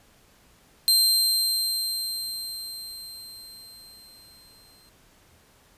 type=tone with exponential decay; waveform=sawtooth; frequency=4148 Hz; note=C8; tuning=16 cents flat; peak=-13 dBFS; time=0.88-4.89 s; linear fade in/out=0 ms; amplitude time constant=870 ms; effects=pink hiss -58 dBFS RMS until 5.77 s + resampled to 32000 Hz